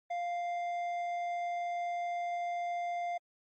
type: tone with hard clipping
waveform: sine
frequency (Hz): 698.5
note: F5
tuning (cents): 0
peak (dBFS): -34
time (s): 0.1-3.18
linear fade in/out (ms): 10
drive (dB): 6
effects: MP3 32 kbps

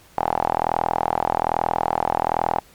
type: tone with band-pass filter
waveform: sawtooth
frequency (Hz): 41.2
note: E1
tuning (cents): 0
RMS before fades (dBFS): -22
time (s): 0.17-2.6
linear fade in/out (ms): 10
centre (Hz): 820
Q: 6
effects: pink hiss -51 dBFS RMS until 2.74 s + MP3 96 kbps

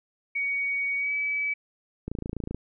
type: tone with pitch glide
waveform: sine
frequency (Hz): 2245 to 2291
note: C#7 to D7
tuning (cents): +21 to -44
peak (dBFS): -25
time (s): 0.35-1.54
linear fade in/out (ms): 10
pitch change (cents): +35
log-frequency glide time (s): 0.97-1.13
type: click train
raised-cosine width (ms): 3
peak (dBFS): -19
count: 14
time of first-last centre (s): 2.08-2.546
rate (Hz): 27.9
effects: none

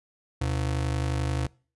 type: ring-modulated tone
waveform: square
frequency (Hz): 100.9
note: G#2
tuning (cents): -49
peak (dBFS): -23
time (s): 0.41-1.47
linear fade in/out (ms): 5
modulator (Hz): 25.7
effects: noise-tail reverb RT60 0.4 s tail -24 dB re dry + resampled to 24000 Hz

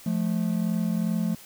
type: tone pair together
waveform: triangle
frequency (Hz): 174.61 / 217.2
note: F3 / A3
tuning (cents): 0 / -22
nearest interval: major third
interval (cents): 378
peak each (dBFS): -24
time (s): 0.06-1.35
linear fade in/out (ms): 5
effects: white hiss -48 dBFS RMS until 1.45 s

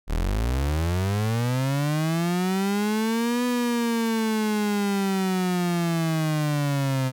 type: linear two-way sweep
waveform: 35% pulse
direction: up then down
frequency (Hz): 34.68 to 246.9 to 128.6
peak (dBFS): -20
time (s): 0.07-7.12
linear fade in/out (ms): 50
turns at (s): 3.45
effects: none

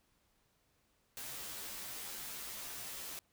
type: noise with comb filter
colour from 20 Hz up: white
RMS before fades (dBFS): -45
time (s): 1.17-3.19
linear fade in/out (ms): 0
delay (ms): 12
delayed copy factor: -1
effects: pink hiss -75 dBFS RMS until 3.32 s

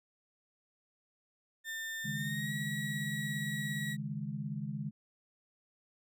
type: tone with pitch glide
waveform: 35% pulse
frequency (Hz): 1800 to 1918.1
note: A6 to A#6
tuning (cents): +39 to +49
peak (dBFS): -36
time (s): 1.64-3.97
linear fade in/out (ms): 50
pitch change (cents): +110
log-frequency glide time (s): 2.14-2.53
type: chord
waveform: sine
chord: C# suspended second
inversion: none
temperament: just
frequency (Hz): 138.59 / 155.92 / 207.9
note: C#3 / D#3 / G#3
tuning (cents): 0 / +4 / +2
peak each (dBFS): -40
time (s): 2.04-4.91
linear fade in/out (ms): 20
effects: none

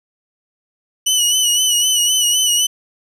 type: tone with vibrato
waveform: 20% pulse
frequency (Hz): 2960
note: F#7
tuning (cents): 0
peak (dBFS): -7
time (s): 1.06-2.67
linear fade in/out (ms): 10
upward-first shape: sine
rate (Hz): 3.9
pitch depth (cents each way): 48
effects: none

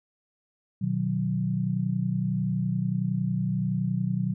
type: chord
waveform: sine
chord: B major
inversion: none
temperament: equal with one note detuned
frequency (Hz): 123.47 / 153.78 / 185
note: B2 / D#3 / F#3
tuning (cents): 0 / -20 / 0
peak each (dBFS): -29 / -30 / -27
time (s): 0.81-4.34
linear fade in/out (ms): 10
effects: none

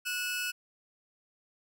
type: tone pair together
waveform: sawtooth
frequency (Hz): 1465 / 2610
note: F#6 / E7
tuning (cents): -18 / -18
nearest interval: minor seventh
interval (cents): 1000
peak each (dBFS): -31 / -31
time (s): 0.05-0.52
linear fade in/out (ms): 20
effects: none

